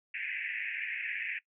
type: band-pass noise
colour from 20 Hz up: white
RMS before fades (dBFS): -37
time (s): 0.14-1.39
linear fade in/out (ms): 5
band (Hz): 1700 to 2600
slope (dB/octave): 96
effects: noise-tail reverb RT60 0.1 s tail -20 dB re dry